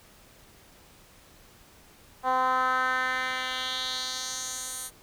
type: tone with band-pass filter sweep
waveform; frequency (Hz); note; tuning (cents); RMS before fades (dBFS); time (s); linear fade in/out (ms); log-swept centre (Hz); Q
10% pulse; 257; C4; -31; -29; 2.23-4.91; 50; 850 to 10000; 2.4
effects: pink hiss -55 dBFS RMS until 5.02 s